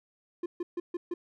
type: tone bursts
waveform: triangle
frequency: 349.2 Hz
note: F4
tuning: in tune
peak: -28 dBFS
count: 5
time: 0.43-1.14 s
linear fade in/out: 5 ms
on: 30 ms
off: 140 ms
effects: none